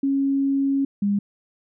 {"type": "tone pair in turn", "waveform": "sine", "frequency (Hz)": [274.8, 202.2], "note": ["C#4", "G#3"], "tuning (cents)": [-15, -46], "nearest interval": "perfect fourth", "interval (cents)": 531, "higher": "first", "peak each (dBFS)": -18, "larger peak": "neither", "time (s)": [[0.03, 0.85], [1.02, 1.19]], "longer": "first", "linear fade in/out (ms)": 5, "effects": []}